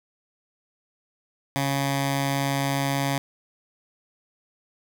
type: tone with notch filter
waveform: 10% pulse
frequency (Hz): 138.59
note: C#3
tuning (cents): 0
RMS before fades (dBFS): -25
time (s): 1.56-3.18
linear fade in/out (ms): 0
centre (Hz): 440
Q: 1.4
effects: none